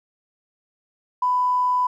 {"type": "tone with tanh clipping", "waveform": "triangle", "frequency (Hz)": 996, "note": "B5", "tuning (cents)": 14, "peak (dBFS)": -17, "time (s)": [1.22, 1.87], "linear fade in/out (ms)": 5, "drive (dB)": 3, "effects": []}